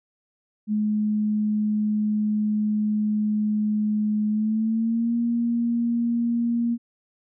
sine tone with pitch glide, 211.9 to 235.1 Hz, G#3 to A#3, +35 to +15 cents, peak -20 dBFS, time 0.67-6.78 s, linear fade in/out 50 ms, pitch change +180 cents, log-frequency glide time 4.29-5.15 s, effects none

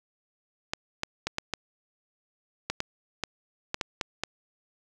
clicks, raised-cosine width 0.2 ms, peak -11 dBFS, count 12, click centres 0.735 / 1.034 / 1.27 / 1.384 / 1.537 / 2.7 / 2.804 / 3.237 / 3.744 / 3.812 / 4.012 / 4.236 s, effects none

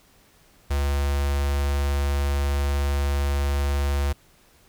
square tone with notch filter, 70.5 Hz, C#2, 30 cents sharp, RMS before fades -23 dBFS, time 0.7-4.13 s, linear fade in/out 10 ms, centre 250 Hz, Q 1.2, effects pink hiss -57 dBFS RMS until 4.68 s

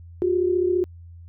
sine tone pair together, 357.2 / 392 Hz, F4 / G4, +39 / 0 cents, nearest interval major second, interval 161 cents, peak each -19 / -25 dBFS, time 0.22-0.84 s, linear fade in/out 0 ms, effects added 85 Hz sine -40 dBFS peak until 1.28 s

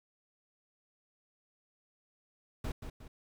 brown noise with echo, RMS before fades -36 dBFS, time 2.64-2.72 s, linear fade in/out 5 ms, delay 180 ms, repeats 2, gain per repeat -7 dB, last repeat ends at 3.08 s, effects none

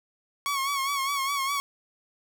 sawtooth tone with vibrato, 1107 Hz, C#6, 3 cents flat, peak -22 dBFS, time 0.46-1.6 s, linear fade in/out 0 ms, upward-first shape sine, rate 4.9 Hz, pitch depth 59 cents each way, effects 10-bit

